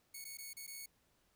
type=tone with dropouts; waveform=5% pulse; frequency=2215 Hz; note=C#7; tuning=2 cents flat; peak=-36 dBFS; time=0.14-0.86 s; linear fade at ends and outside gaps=5 ms; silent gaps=0.244-0.25 / 0.373-0.384 / 0.533-0.567 / 0.667-0.676 s; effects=pink hiss -75 dBFS RMS until 1.35 s